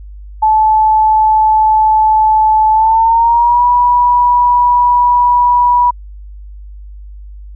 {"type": "tone with pitch glide", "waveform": "sine", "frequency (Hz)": [868, 974.3], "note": ["A5", "B5"], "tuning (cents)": [-24, -24], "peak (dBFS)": -6, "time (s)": [0.42, 5.91], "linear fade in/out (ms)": 10, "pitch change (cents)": 200, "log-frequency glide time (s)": [2.71, 3.64], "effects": ["added 50 Hz sine -28 dBFS peak until 7.55 s"]}